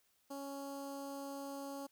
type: tone with notch filter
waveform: 15% pulse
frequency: 277.9 Hz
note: C#4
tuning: 4 cents sharp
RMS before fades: -45 dBFS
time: 0.3-1.87 s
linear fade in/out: 10 ms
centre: 2300 Hz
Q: 0.57
effects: white hiss -75 dBFS RMS until 1.91 s